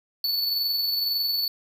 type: tone with amplitude modulation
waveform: square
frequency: 4457 Hz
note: C#8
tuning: 9 cents sharp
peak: -22 dBFS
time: 0.24-1.48 s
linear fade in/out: 2 ms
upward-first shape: sine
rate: 21.9 Hz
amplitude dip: 35%
effects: 8-bit